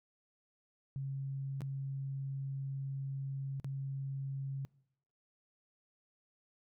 sine tone with dropouts, 136.4 Hz, C#3, 28 cents flat, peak -36 dBFS, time 0.96-4.65 s, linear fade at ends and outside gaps 0 ms, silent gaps 1.607-1.618 / 3.599-3.645 s, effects noise-tail reverb RT60 0.8 s tail -24 dB re dry

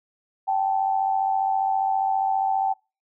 sine tone pair together, 775 / 869.9 Hz, G5 / A5, -20 / -20 cents, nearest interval major second, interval 200 cents, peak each -21 / -26 dBFS, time 0.47-2.74 s, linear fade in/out 20 ms, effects noise-tail reverb RT60 0.3 s tail -25 dB re dry

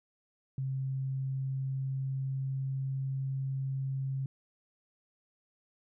sine tone with pitch glide, 133.4 to 134.48 Hz, C3 to C3, +34 to +48 cents, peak -31 dBFS, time 0.58-4.26 s, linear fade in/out 2 ms, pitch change +14 cents, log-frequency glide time 0.71-3.24 s, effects none

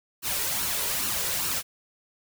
white noise with flanger, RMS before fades -28 dBFS, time 0.22-1.63 s, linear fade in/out 50 ms, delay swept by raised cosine 0.71 to 2.11 ms, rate 2.4 Hz, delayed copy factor +0.5, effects none

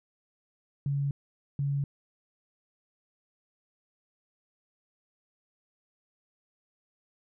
sine tone pair in turn, 140.7 / 140.7 Hz, C#3 / C#3, +26 / +26 cents, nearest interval unison, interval 0 cents, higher neither, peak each -26 dBFS, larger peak neither, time 0.86-1.11 / 1.59-1.84 s, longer neither, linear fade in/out 2 ms, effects none

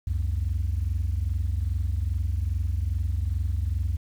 sine tone pair together, 67.05 / 89.5 Hz, C2 / F2, +43 / +43 cents, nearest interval perfect fourth, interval 500 cents, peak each -25 dBFS, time 0.07-3.97 s, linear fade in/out 5 ms, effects tanh soft clip ceiling -19 dBFS + 9-bit

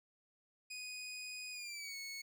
20% pulse tone with pitch glide, 2489 to 2205 Hz, D#7 to C#7, 0 to -10 cents, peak -39 dBFS, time 0.7-2.22 s, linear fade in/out 10 ms, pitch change -210 cents, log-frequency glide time 1.52-1.96 s, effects none

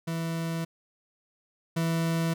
40% pulse tone pair in turn, 164.81 / 164.81 Hz, E3 / E3, 0 / 0 cents, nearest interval unison, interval 0 cents, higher neither, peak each -28 / -24 dBFS, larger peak second, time 0.07-0.65 / 1.76-2.34 s, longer neither, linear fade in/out 10 ms, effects none

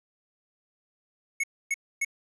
square tone bursts, 2200 Hz, C#7, 14 cents flat, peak -25 dBFS, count 3, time 1.4-2.048 s, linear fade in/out 5 ms, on 36 ms, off 270 ms, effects resampled to 24000 Hz + 9-bit

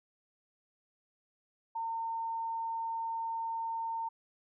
sine tone, 910 Hz, A#5, 42 cents flat, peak -33 dBFS, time 1.75-4.09 s, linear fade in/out 10 ms, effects none

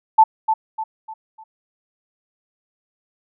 sine tone with echo, 880 Hz, A5, in tune, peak -6 dBFS, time 0.18-0.24 s, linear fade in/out 10 ms, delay 300 ms, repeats 4, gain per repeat -8 dB, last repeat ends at 1.44 s, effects none

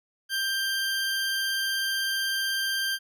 20% pulse tone, 1579 Hz, G6, 12 cents sharp, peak -21 dBFS, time 0.29-2.99 s, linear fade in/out 50 ms, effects none

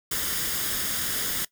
white noise with comb filter, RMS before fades -28 dBFS, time 0.11-1.45 s, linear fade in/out 5 ms, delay 0.59 ms, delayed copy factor +0.55, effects noise-tail reverb RT60 0.1 s tail -19 dB re dry

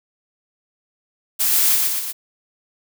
blue noise with echo, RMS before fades -18 dBFS, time 1.39-1.77 s, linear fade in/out 20 ms, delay 120 ms, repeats 3, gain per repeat -3 dB, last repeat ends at 2.13 s, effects none

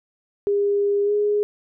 sine tone with pitch glide, 405.1 to 414.8 Hz, G#4 to G#4, -43 to -2 cents, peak -17 dBFS, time 0.47-1.43 s, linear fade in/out 0 ms, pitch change +41 cents, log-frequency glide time 1.04-1.12 s, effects none

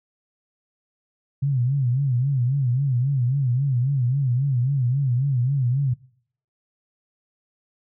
sine tone with vibrato, 130.81 Hz, C3, in tune, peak -18 dBFS, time 1.42-5.94 s, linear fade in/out 10 ms, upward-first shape sine, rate 3.7 Hz, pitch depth 150 cents each way, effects noise-tail reverb RT60 0.6 s tail -22 dB re dry

